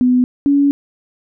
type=tone pair in turn; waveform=sine; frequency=250 / 282.8 Hz; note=B3 / C#4; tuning=+21 / +35 cents; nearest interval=major second; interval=214 cents; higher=second; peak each=-9 dBFS; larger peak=neither; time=0.01-0.24 / 0.46-0.71 s; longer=second; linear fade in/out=0 ms; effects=none